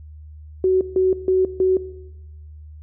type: tone bursts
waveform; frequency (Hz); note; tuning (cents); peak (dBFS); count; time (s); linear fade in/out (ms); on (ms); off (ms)
sine; 373.8; F#4; +18; -13; 4; 0.64-1.77; 2; 170; 150
effects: noise-tail reverb RT60 1.0 s tail -17 dB re dry + added 76 Hz sine -37 dBFS peak until 2.82 s